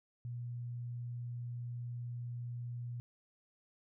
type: tone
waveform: sine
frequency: 120.6 Hz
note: B2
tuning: 41 cents flat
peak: -39 dBFS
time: 0.25-3 s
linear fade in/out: 0 ms
effects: none